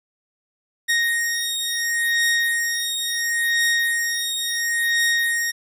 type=beating tone pair; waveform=sawtooth; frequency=1864.7 / 1865.42 Hz; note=A#6 / A#6; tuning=0 / +1 cents; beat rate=0.72 Hz; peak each=-19 / -19 dBFS; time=0.88-5.52 s; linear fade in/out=20 ms; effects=resampled to 32000 Hz + 9-bit